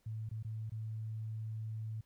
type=tone with dropouts; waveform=sine; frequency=110 Hz; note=A2; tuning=in tune; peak=-38 dBFS; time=0.06-2.01 s; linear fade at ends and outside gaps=5 ms; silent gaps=0.291-0.312 / 0.428-0.447 / 0.697-0.718 s; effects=pink hiss -75 dBFS RMS until 2.05 s